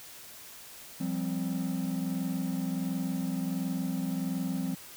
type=chord; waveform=triangle; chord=F suspended second; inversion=none; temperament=equal; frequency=174.61 / 196 / 261.6 Hz; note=F3 / G3 / C4; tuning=0 / 0 / 0 cents; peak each=-31 / -32 / -31 dBFS; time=1-4.75 s; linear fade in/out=10 ms; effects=tanh soft clip ceiling -21 dBFS + white hiss -48 dBFS RMS until 4.96 s